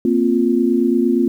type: chord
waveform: sine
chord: Bb suspended second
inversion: none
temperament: equal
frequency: 233.1 / 261.6 / 349.2 Hz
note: Bb3 / C4 / F4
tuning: 0 / 0 / 0 cents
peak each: -17 dBFS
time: 0.05-1.28 s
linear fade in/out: 2 ms
effects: 8-bit